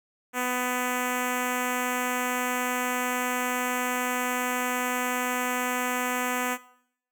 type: tone with notch filter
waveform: 5% pulse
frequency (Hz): 249.4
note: B3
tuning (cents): +17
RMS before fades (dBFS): -28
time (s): 0.33-6.58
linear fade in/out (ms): 50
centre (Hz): 3900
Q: 1
effects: noise-tail reverb RT60 0.7 s tail -19 dB re dry